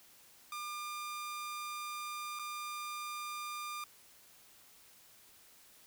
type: tone with dropouts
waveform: sawtooth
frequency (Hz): 1200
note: D6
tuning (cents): +37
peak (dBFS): -36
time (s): 0.52-3.84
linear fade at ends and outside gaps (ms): 2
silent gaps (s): 2.39-2.394
effects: white hiss -61 dBFS RMS until 5.86 s